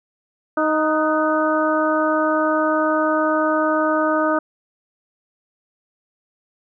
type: harmonic tone with a mistuned harmonic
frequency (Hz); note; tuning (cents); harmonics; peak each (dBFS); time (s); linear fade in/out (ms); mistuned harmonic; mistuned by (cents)
311.1; D#4; 0; 1 / 2 / 3 / 4 / 5; -21 / -20 / -26 / -22 / -26; 0.57-4.39; 5; 5; -58
effects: none